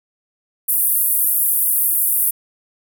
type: band-pass noise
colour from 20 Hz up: white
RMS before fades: -17 dBFS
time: 0.68-2.31 s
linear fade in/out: 10 ms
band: 10000 to 16000 Hz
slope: 48 dB/octave
effects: none